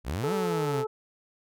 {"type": "exponential two-way sweep", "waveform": "sawtooth", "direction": "up then down", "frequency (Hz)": [53.8, 200, 126.1], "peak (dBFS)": -25, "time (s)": [0.04, 0.85], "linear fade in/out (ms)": 50, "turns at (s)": 0.33}
{"type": "harmonic tone", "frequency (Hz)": 434.9, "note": "A4", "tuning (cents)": -20, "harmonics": [1, 2, 3], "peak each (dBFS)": [-28, -37, -39], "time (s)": [0.23, 0.87], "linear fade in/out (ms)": 10}
{"effects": []}